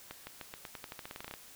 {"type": "accelerating click train", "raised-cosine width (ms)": 0.3, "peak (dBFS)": -26, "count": 17, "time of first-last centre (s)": [0.11, 1.339], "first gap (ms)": 160, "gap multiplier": 0.89, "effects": ["white hiss -54 dBFS RMS until 1.55 s"]}